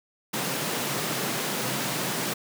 pink high-pass noise, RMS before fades -29 dBFS, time 0.33-2.34 s, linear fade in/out 10 ms, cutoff 120 Hz, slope 96 dB/octave, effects none

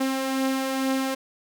sawtooth beating tone pair, 263.9 / 266.1 Hz, C4 / C4, +15 / +29 cents, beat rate 2.2 Hz, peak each -28 / -20 dBFS, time 0-1.15 s, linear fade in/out 10 ms, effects none

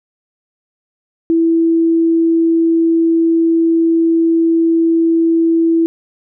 sine tone, 330.1 Hz, E4, 2 cents sharp, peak -9 dBFS, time 1.3-5.86 s, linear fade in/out 0 ms, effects none

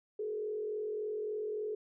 sine tone with frequency modulation, 426.4 Hz, G#4, 46 cents sharp, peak -34 dBFS, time 0.19-1.75 s, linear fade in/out 5 ms, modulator 43.5 Hz, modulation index 0.6, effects none

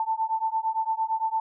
sine beating tone pair, 884 / 892.8 Hz, A5 / A5, +8 / +25 cents, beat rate 8.8 Hz, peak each -27 dBFS, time 0-1.4 s, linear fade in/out 2 ms, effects none

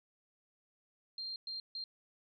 sine tone bursts at uneven times, 4186 Hz, C8, in tune, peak -39 dBFS, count 3, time 1.18-1.36 / 1.47-1.6 / 1.75-1.84 s, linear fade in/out 2 ms, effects none

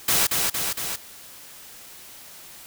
white noise with echo, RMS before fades -20 dBFS, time 0.08-0.27 s, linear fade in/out 5 ms, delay 230 ms, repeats 3, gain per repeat -3 dB, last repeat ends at 0.96 s, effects white hiss -44 dBFS RMS until 2.66 s

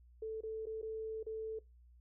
sine tone with dropouts, 440.6 Hz, A4, 2 cents sharp, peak -38 dBFS, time 0.22-1.59 s, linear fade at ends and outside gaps 5 ms, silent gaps 0.408-0.434 / 0.657-0.667 / 0.816-0.827 / 1.23-1.265 s, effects noise-tail reverb RT60 0.2 s tail -21 dB re dry + added 60 Hz sine -59 dBFS peak until 2 s

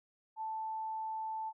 sine tone, 880 Hz, A5, in tune, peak -36 dBFS, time 0.36-1.53 s, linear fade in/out 50 ms, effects none

